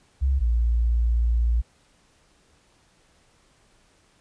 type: tone pair in turn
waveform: sine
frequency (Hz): 67 / 58.04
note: C2 / A#1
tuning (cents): +42 / -7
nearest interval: major second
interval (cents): 249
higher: first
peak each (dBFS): -18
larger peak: neither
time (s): 0.21-0.4 / 0.4-1.62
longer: second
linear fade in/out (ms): 20
effects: pink hiss -61 dBFS RMS until 4.2 s + resampled to 22050 Hz